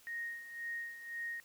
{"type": "tone with tremolo", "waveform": "sine", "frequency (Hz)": 1864.7, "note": "A#6", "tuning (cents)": 0, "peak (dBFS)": -37, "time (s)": [0.07, 1.4], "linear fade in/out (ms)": 0, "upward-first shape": "sine", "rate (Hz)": 1.9, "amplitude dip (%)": 70, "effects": ["white hiss -63 dBFS RMS until 1.44 s"]}